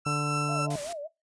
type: tone with tremolo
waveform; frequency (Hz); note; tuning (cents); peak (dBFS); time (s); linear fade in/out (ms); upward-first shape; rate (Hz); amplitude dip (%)
35% pulse; 1336; E6; +23; -26; 0.05-0.67; 20; triangle; 3.9; 35
type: harmonic tone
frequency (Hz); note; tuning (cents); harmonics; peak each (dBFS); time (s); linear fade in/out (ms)
146.83; D3; 0; 1 / 2 / 3 / 4 / 5 / 6 / 7; -29 / -35 / -39 / -41 / -43 / -45 / -46; 0.06-0.76; 5
type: tone with vibrato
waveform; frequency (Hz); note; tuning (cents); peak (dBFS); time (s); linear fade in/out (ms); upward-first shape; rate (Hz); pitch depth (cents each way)
sine; 630; D#5; +21; -34; 0.48-1.08; 20; sine; 5.2; 170
type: noise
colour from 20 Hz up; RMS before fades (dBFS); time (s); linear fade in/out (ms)
white; -39; 0.7-0.93; 5
effects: noise-tail reverb RT60 0.2 s tail -20 dB re dry + resampled to 22050 Hz